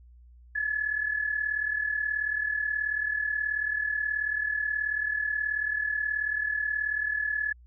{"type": "tone with amplitude modulation", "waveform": "sine", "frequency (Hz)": 1710, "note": "A6", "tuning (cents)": -50, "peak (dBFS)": -23, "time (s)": [0.55, 7.53], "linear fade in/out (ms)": 10, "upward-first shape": "sine", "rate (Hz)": 38.5, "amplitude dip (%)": 70, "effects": ["added 60 Hz sine -50 dBFS peak until 7.66 s"]}